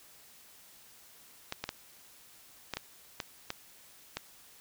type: clicks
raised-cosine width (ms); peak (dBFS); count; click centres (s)
0.2; -17; 8; 1.524 / 1.64 / 1.691 / 2.737 / 2.77 / 3.202 / 3.504 / 4.17
effects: white hiss -57 dBFS RMS until 4.6 s